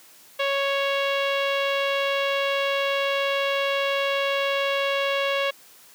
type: tone with low-pass filter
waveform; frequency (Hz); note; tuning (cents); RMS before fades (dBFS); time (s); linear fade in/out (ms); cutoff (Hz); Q
sawtooth; 554.4; C#5; 0; -24; 0.39-5.51; 10; 3100; 2.7
effects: white hiss -51 dBFS RMS until 5.94 s + high-pass 150 Hz 12 dB/octave